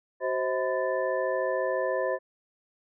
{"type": "tone cluster", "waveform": "sine", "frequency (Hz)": [377.8, 525, 639, 1009, 1758], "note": ["F#4", "C5", "D#5", "B5", "A6"], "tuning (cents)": [36, 6, 46, 37, -2], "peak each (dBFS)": [-33, -28, -31, -35, -36], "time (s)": [0.2, 2.19], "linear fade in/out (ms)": 50, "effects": []}